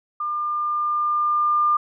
sine tone with level ramp, 1200 Hz, D6, 37 cents sharp, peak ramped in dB -23 to -15 dBFS, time 0.2-1.77 s, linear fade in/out 5 ms, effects none

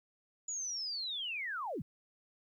sine linear sweep, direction down, 6960 to 98.5 Hz, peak -36 dBFS, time 0.48-1.82 s, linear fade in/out 5 ms, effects 12-bit

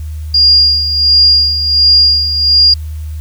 sine tone with tremolo, 4823 Hz, D8, 45 cents sharp, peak -3 dBFS, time 0.34-2.74 s, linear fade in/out 5 ms, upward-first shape sine, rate 1.4 Hz, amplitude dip 65%, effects added 77 Hz sine -19 dBFS peak until 3.2 s + white hiss -44 dBFS RMS until 3.2 s

